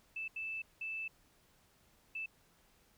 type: tone bursts at uneven times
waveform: sine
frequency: 2637 Hz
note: E7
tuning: in tune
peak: -38 dBFS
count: 4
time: 0.16-0.28 / 0.36-0.62 / 0.81-1.08 / 2.15-2.26 s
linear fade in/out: 5 ms
effects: pink hiss -69 dBFS RMS until 2.97 s